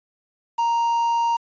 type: tone with quantisation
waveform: triangle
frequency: 932.3 Hz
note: A#5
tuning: in tune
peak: -16 dBFS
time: 0.58-1.37 s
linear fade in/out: 10 ms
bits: 7
effects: resampled to 16000 Hz